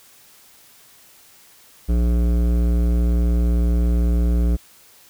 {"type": "tone with hard clipping", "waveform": "sine", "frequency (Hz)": 58.9, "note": "A#1", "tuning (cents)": 19, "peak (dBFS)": -17, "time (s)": [1.88, 4.57], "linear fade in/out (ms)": 20, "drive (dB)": 14, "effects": ["white hiss -50 dBFS RMS until 5.09 s"]}